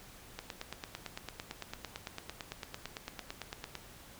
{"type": "click train", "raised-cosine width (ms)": 0.2, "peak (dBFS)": -22, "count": 31, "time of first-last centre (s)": [0.39, 3.753], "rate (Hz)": 8.92, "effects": ["pink hiss -54 dBFS RMS until 4.19 s"]}